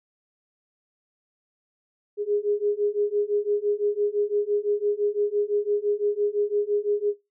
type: beating tone pair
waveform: sine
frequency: 410 / 415.9 Hz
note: G#4 / G#4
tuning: -22 / +2 cents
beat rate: 5.9 Hz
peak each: -26 / -24 dBFS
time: 2.17-7.14 s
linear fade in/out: 50 ms
effects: noise-tail reverb RT60 0.2 s tail -17 dB re dry